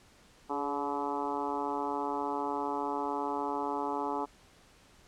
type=harmonic tone with a mistuned harmonic; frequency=143.4 Hz; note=D3; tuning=41 cents flat; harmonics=2 / 3 / 4 / 5 / 6 / 7 / 8 / 9; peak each=-38 / -38 / -44 / -41 / -35 / -39 / -42 / -45 dBFS; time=0.49-4.26 s; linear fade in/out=20 ms; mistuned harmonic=3; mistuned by=-28 cents; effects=pink hiss -60 dBFS RMS until 5.07 s + low-pass 9000 Hz 12 dB/octave